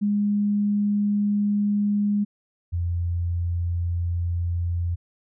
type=tone pair in turn; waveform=sine; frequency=205.5 / 86.4 Hz; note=G#3 / F2; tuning=-18 / -18 cents; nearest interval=octave + minor third; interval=1500 cents; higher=first; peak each=-19 / -22 dBFS; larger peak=first; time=0.01-2.25 / 2.72-4.96 s; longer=neither; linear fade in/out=20 ms; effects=none